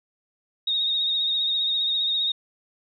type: tone with vibrato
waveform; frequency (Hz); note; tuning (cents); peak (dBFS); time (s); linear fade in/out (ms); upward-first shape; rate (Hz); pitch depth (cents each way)
sine; 3729; A#7; 0; -21; 0.67-2.32; 5; sine; 15; 36
effects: none